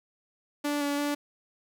sawtooth tone with pitch steps, 291.4 / 286.3 / 290.3 Hz, D4 / D4 / D4, -13 / -44 / -20 cents, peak -23 dBFS, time 0.64-1.15 s, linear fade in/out 10 ms, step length 170 ms, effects 10-bit

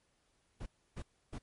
brown noise bursts, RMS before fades -42 dBFS, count 3, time 0.6-1.386 s, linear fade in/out 10 ms, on 62 ms, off 300 ms, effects pink hiss -75 dBFS RMS until 1.42 s + MP3 48 kbps

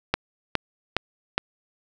click train, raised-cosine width 0.3 ms, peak -4 dBFS, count 4, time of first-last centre 0.14-1.38 s, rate 2.42 Hz, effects none

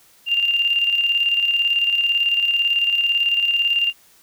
sine tone with tremolo, 2794 Hz, F7, in tune, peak -14 dBFS, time 0.26-3.93 s, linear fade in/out 50 ms, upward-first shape square, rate 18 Hz, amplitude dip 45%, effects white hiss -53 dBFS RMS until 4.22 s

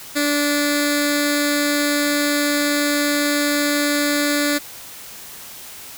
10% pulse tone with notch filter, 290.8 Hz, D4, 17 cents flat, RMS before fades -19 dBFS, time 0.15-4.59 s, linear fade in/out 20 ms, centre 920 Hz, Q 0.76, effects white hiss -37 dBFS RMS until 5.97 s

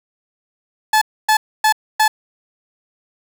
30% pulse tone bursts, 864 Hz, A5, 32 cents flat, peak -8 dBFS, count 4, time 0.93-2.08 s, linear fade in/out 5 ms, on 85 ms, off 270 ms, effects 7-bit

